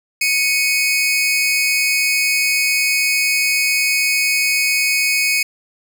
sawtooth tone pair together, 2217 / 2512 Hz, C#7 / D#7, 0 / +16 cents, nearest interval major second, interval 216 cents, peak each -14 dBFS, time 0.21-5.43 s, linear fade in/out 5 ms, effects none

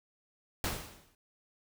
pink noise with exponential decay, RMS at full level -31 dBFS, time 0.64-1.15 s, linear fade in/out 1 ms, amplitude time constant 110 ms, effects none

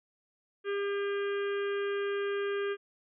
harmonic tone, 401.8 Hz, G4, 43 cents sharp, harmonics 1 / 3 / 4 / 5 / 6 / 7 / 8, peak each -30 / -42 / -40 / -49 / -48 / -50 / -50 dBFS, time 0.64-2.77 s, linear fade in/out 50 ms, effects none

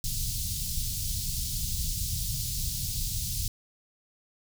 pink band-stop noise, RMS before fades -31 dBFS, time 0.04-3.48 s, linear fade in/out 2 ms, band 140 to 4200 Hz, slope 24 dB/octave, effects none

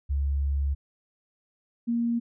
sine tone pair in turn, 70 / 234.6 Hz, C#2 / A#3, +18 / +11 cents, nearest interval octave + major sixth, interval 2093 cents, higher second, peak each -23 dBFS, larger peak neither, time 0.09-0.75 / 1.87-2.2 s, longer first, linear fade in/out 20 ms, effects none

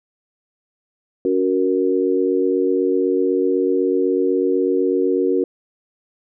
sine chord, F# major, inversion second, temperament equal with one note detuned, 282 / 370 / 466.2 Hz, C#4 / F#4 / A#4, +30 / 0 / 0 cents, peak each -21 / -18 / -20 dBFS, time 1.25-5.44 s, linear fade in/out 2 ms, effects none

